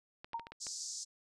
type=clicks; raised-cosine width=0.3 ms; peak=-30 dBFS; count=6; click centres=0.245 / 0.333 / 0.396 / 0.469 / 0.52 / 0.668 s
type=tone with exponential decay; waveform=sine; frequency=925 Hz; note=A#5; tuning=14 cents flat; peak=-32 dBFS; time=0.34-0.51 s; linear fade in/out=5 ms; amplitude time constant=36 ms
type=band-pass noise; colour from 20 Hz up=white; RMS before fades=-43 dBFS; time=0.6-1.05 s; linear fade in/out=20 ms; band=4700 to 7600 Hz; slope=48 dB/octave
effects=none